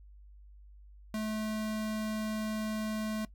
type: tone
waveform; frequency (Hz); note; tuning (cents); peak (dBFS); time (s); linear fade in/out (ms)
square; 216.2; A3; -30; -33; 1.14-3.25; 2
effects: noise-tail reverb RT60 0.1 s tail -19 dB re dry + added 50 Hz sine -51 dBFS peak until 3.34 s